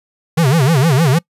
square tone with vibrato, 146.83 Hz, D3, in tune, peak -10 dBFS, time 0.37-1.19 s, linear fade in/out 10 ms, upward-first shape sine, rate 6.5 Hz, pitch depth 260 cents each way, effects noise-tail reverb RT60 0.1 s tail -24 dB re dry + resampled to 32000 Hz

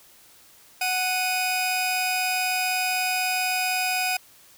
sawtooth tone pair together, 740 / 2489 Hz, F#5 / D#7, 0 / 0 cents, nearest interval octave + major sixth, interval 2100 cents, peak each -22 dBFS, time 0.81-4.17 s, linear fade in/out 5 ms, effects white hiss -53 dBFS RMS until 4.57 s

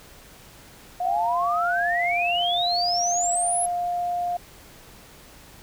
sine exponential sweep, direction up, 700 to 11100 Hz, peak -23 dBFS, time 1-3.66 s, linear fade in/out 5 ms
sine tone with pitch glide, 698.5 to 705 Hz, F5 to F5, 0 to +16 cents, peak -23 dBFS, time 1.05-4.37 s, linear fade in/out 5 ms, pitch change +16 cents, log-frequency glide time 1.98-2.91 s
effects pink hiss -48 dBFS RMS until 5.62 s

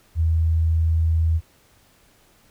sine tone, 81.2 Hz, E2, 26 cents flat, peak -16 dBFS, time 0.15-1.41 s, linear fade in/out 50 ms, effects pink hiss -57 dBFS RMS until 2.5 s

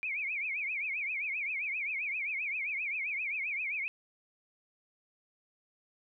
sine tone with vibrato, 2339 Hz, D7, 8 cents flat, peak -32 dBFS, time 0.03-3.88 s, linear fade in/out 0 ms, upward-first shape triangle, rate 7.6 Hz, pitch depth 200 cents each way, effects none

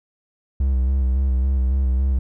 triangle tone with vibrato, 65.41 Hz, C2, in tune, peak -14 dBFS, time 0.6-2.19 s, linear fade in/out 5 ms, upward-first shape square, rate 3.6 Hz, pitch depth 42 cents each way, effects none

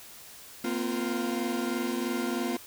40% pulse chord, Bb suspended second, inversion none, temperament equal with one note detuned, 233.1 / 256.2 / 349.2 Hz, Bb3 / C4 / F4, 0 / -36 / 0 cents, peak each -32 dBFS, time 0.64-2.57 s, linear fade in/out 5 ms, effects white hiss -48 dBFS RMS until 2.66 s

